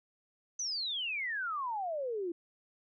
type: exponential sweep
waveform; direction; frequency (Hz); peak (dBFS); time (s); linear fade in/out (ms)
sine; down; 6200 to 330; -33; 0.59-2.32; 5
effects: none